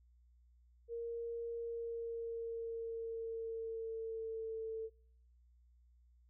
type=tone with pitch glide; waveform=sine; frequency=466.2 to 445.4 Hz; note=A#4 to A4; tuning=0 to +21 cents; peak=-39 dBFS; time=0.88-4.9 s; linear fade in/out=50 ms; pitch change=-79 cents; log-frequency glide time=1.54-4.65 s; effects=noise-tail reverb RT60 0.6 s tail -25 dB re dry + added 60 Hz sine -64 dBFS peak until 6.29 s